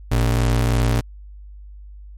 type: ring-modulated tone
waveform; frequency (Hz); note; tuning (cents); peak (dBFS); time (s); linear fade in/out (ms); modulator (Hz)
square; 84.7; E2; +48; -13; 0.11-1.01; 10; 31.5
effects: added 50 Hz sine -36 dBFS peak until 2.17 s + MP3 64 kbps